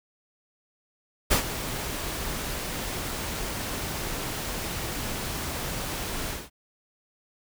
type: noise with ADSR envelope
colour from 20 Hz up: pink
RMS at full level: -19 dBFS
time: 1.3-6.5 s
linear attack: 21 ms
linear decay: 100 ms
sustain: -13 dB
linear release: 200 ms
effects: none